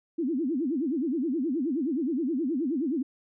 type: tone with vibrato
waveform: sine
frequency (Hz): 290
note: D4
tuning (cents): -22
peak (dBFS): -25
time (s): 0.18-3.03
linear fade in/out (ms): 10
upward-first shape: sine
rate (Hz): 9.5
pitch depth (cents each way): 300
effects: none